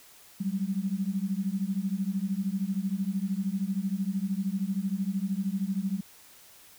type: beating tone pair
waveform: sine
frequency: 187.4 / 200.4 Hz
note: F#3 / G3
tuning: +22 / +38 cents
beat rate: 13 Hz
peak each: -30 dBFS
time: 0.4-6.01 s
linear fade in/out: 10 ms
effects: white hiss -54 dBFS RMS until 6.78 s